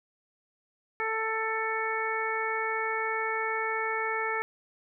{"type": "harmonic tone", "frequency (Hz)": 443, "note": "A4", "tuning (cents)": 12, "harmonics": [1, 2, 3, 4, 5], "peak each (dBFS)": [-34, -34, -34, -34, -34], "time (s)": [1, 4.42], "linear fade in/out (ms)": 0, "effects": []}